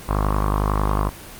sawtooth tone with low-pass filter, 51 Hz, G#1, 31 cents flat, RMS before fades -20 dBFS, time 0.08-1.1 s, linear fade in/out 20 ms, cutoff 1100 Hz, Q 5.7, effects pink hiss -38 dBFS RMS until 1.39 s + Opus 24 kbps

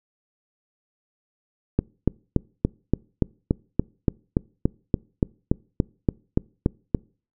click train, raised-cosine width 3 ms, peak -5 dBFS, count 19, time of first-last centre 1.79-6.948 s, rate 3.49 Hz, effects noise-tail reverb RT60 0.4 s tail -26 dB re dry

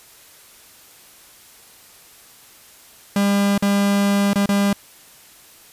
45% pulse tone with dropouts, 200.7 Hz, G3, 41 cents sharp, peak -15 dBFS, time 3.16-4.73 s, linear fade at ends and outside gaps 2 ms, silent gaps 3.579-3.624 / 4.333-4.357 / 4.459-4.49 s, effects white hiss -47 dBFS RMS until 5.72 s + resampled to 32000 Hz

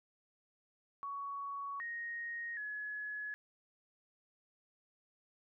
sine tone with pitch steps, 1120 / 1869 / 1695 Hz, C#6 / A#6 / G#6, +18 / +4 / +35 cents, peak -39 dBFS, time 1.03-3.34 s, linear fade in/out 0 ms, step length 770 ms, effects none

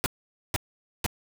pink noise bursts, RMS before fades -26 dBFS, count 3, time 0.04-1.063 s, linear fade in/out 0 ms, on 21 ms, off 480 ms, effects none

